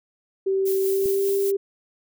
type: tone with pitch glide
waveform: sine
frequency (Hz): 385.9 to 395.4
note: G4 to G4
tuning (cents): -27 to +15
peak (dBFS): -19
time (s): 0.46-1.57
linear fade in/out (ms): 10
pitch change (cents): +42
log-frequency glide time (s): 0.85-1.29
type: noise with tremolo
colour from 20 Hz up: violet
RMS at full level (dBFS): -31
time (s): 0.65-1.52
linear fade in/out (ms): 20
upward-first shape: triangle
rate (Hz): 5.1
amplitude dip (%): 40
type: click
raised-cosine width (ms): 3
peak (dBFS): -24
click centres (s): 1.058
effects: none